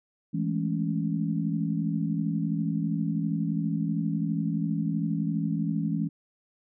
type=chord; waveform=sine; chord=A major seventh; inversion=second; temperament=equal with one note detuned; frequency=164.81 / 207.7 / 220 / 278.9 Hz; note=E3 / G#3 / A3 / C#4; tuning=0 / 0 / 0 / +11 cents; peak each=-28 / -31 / -34 / -32 dBFS; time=0.33-6.09 s; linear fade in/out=20 ms; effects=none